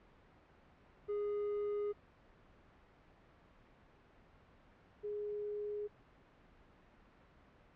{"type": "tone pair in turn", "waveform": ["triangle", "sine"], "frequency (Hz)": [412.8, 415.9], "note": ["G#4", "G#4"], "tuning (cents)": [-10, 2], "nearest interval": "unison", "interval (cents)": 12, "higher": "second", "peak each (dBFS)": [-33, -38], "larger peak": "first", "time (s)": [[1.08, 1.93], [5.03, 5.88]], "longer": "neither", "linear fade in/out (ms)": 20, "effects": ["pink hiss -64 dBFS RMS until 7.75 s", "low-pass 2000 Hz 12 dB/octave"]}